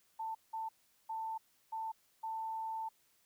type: tone bursts at uneven times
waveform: sine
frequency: 890 Hz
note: A5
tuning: 20 cents sharp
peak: -37 dBFS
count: 5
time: 0.19-0.35 / 0.53-0.69 / 1.09-1.38 / 1.72-1.92 / 2.23-2.89 s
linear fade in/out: 10 ms
effects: white hiss -72 dBFS RMS until 3.25 s